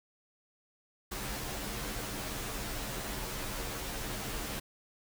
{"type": "noise with comb filter", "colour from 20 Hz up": "pink", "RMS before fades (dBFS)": -38, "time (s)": [1.11, 4.6], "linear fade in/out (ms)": 10, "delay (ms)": 12, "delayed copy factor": -0.9, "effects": []}